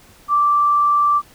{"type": "tone", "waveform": "sine", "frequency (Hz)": 1170, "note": "D6", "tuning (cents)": -7, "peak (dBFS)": -12, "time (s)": [0.28, 1.22], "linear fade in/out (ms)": 50, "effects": ["pink hiss -48 dBFS RMS until 1.34 s"]}